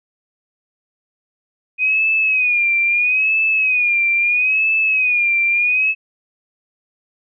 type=tone with vibrato; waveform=sine; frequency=2489 Hz; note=D#7; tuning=in tune; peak=-13 dBFS; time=1.78-5.95 s; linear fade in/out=50 ms; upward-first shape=sine; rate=0.76 Hz; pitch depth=91 cents each way; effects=none